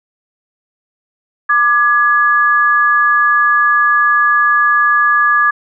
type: tone pair together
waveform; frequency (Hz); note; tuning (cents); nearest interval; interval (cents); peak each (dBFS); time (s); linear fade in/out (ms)
sine; 1190 / 1682.9; D6 / G#6; +22 / +22; tritone; 600; -11; 1.49-5.51; 10
effects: none